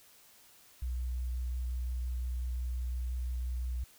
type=tone with vibrato; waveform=sine; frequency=61.74 Hz; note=B1; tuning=in tune; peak=-32 dBFS; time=0.82-3.84 s; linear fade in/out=5 ms; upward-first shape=sine; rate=5.7 Hz; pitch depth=11 cents each way; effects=white hiss -60 dBFS RMS until 3.98 s